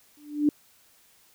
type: tone with exponential growth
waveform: sine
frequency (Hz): 295.4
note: D4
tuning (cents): +10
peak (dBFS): -15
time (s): 0.17-0.49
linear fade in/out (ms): 2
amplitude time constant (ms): 69
effects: white hiss -60 dBFS RMS until 1.34 s